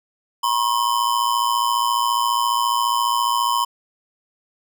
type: ring-modulated tone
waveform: square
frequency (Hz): 1018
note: C6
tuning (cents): -48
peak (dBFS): -15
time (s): 0.43-3.65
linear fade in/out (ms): 10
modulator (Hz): 57.3
effects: none